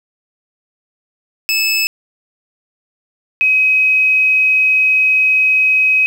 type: tone pair in turn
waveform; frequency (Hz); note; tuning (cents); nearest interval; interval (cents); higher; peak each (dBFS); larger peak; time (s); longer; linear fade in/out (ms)
25% pulse / sine; 2609 / 2535; E7 / D#7; -18 / +32; unison; 50; first; -9; neither; 1.49-1.87 / 3.41-6.06; second; 0
effects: 7-bit